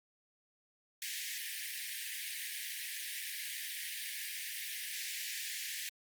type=high-pass noise; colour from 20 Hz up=pink; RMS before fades=-41 dBFS; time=1.02-5.89 s; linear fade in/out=2 ms; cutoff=1700 Hz; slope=96 dB/octave; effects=Opus 48 kbps